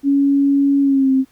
sine tone with pitch glide, 279.4 to 264.5 Hz, C#4 to C4, +14 to +19 cents, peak -11 dBFS, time 0.03-1.25 s, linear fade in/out 50 ms, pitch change -95 cents, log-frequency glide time 0.81-1.12 s, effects pink hiss -56 dBFS RMS until 1.31 s

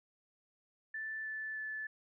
sine tone with pitch steps, 1760 / 1749.9 / 1739.8 Hz, A6 / A6 / A6, 0 / -10 / -20 cents, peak -38 dBFS, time 0.94-1.87 s, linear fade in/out 5 ms, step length 310 ms, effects none

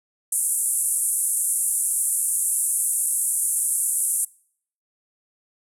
pink band-pass noise, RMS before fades -23 dBFS, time 0.32-4.25 s, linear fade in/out 5 ms, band 8600 to 11000 Hz, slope 48 dB/octave, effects noise-tail reverb RT60 0.6 s tail -24 dB re dry

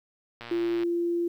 click train, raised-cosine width 0.3 ms, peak -24 dBFS, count 51, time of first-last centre 0.41-0.834 s, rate 118 Hz
sine tone, 343.7 Hz, F4, 28 cents flat, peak -24 dBFS, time 0.51-1.28 s, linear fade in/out 5 ms
effects 10-bit

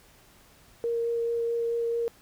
sine tone with vibrato, 466.2 Hz, A#4, in tune, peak -25 dBFS, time 0.84-2.08 s, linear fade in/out 0 ms, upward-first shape sine, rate 4.6 Hz, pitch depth 8 cents each way, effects pink hiss -57 dBFS RMS until 2.21 s

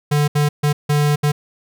square tone bursts at uneven times, 147.2 Hz, D3, 4 cents sharp, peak -14 dBFS, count 5, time 0.11-0.28 / 0.35-0.49 / 0.63-0.73 / 0.89-1.16 / 1.23-1.32 s, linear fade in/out 10 ms, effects none

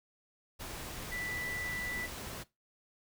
sine tone in noise, 1975.5 Hz, B6, in tune, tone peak -37 dBFS, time 1.11-2.07 s, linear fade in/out 20 ms, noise pink, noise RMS -43 dBFS, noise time 0.59-2.44 s, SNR +3 dB, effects noise-tail reverb RT60 0.2 s tail -18 dB re dry

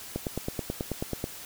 click train, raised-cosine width 2 ms, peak -16 dBFS, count 11, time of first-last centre 0.16-1.241 s, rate 9.25 Hz, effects white hiss -43 dBFS RMS until 1.45 s

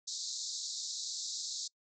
pink band-pass noise, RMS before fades -40 dBFS, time 0.07-1.68 s, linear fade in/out 10 ms, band 3800 to 7500 Hz, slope 96 dB/octave, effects noise-tail reverb RT60 0.1 s tail -25 dB re dry

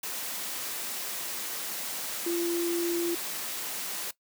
sine tone in noise, 342.8 Hz, F4, 32 cents flat, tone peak -26 dBFS, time 2.26-3.15 s, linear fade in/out 5 ms, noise white, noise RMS -35 dBFS, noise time 0.03-4.11 s, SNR +6 dB, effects noise-tail reverb RT60 0.1 s tail -18 dB re dry + high-pass 200 Hz 12 dB/octave

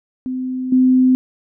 sine tone with level steps, 256.5 Hz, C4, 34 cents flat, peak -20 / -9 dBFS, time 0.26-1.15 s, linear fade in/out 0 ms, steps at 0.72 s, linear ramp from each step 5 ms, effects none

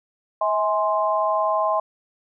sine chord, E augmented, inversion none, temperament equal with one note detuned, 642.3 / 830.6 / 1046.5 Hz, E5 / G#5 / B#5, -45 / 0 / 0 cents, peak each -22 / -25 / -22 dBFS, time 0.41-1.8 s, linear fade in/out 5 ms, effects none

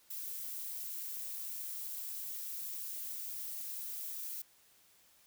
violet noise with amplitude modulation, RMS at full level -40 dBFS, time 0.1-4.42 s, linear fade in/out 5 ms, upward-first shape sine, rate 276 Hz, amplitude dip 45%, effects white hiss -66 dBFS RMS until 5.26 s

